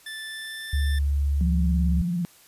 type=tone with pitch glide; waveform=25% pulse; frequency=1760 to 1773.3 Hz; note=A6 to A6; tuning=0 to +13 cents; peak=-30 dBFS; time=0.06-0.99 s; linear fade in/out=5 ms; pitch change=+13 cents; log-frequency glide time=0.25-0.67 s
type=tone; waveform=sine; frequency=71.1 Hz; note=C#2; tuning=45 cents sharp; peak=-20 dBFS; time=0.73-2.02 s; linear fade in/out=5 ms
type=tone with vibrato; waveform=sine; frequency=174.61 Hz; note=F3; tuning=in tune; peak=-23 dBFS; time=1.41-2.25 s; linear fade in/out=0 ms; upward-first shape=square; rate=18 Hz; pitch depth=54 cents each way
effects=white hiss -54 dBFS RMS until 2.47 s + resampled to 32000 Hz